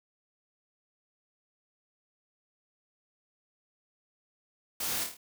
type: noise with echo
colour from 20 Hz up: white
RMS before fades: -34 dBFS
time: 4.8-5.04 s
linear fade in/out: 5 ms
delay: 26 ms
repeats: 5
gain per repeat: -4 dB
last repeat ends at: 5.17 s
effects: none